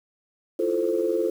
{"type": "chord", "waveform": "sine", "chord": "F major seventh", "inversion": "third", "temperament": "equal", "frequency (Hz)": [329.6, 349.2, 440, 523.3], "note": ["E4", "F4", "A4", "C5"], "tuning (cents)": [0, 0, 0, 0], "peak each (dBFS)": [-30, -25, -25, -27], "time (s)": [0.59, 1.3], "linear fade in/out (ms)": 5, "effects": ["tanh soft clip ceiling -11 dBFS", "8-bit"]}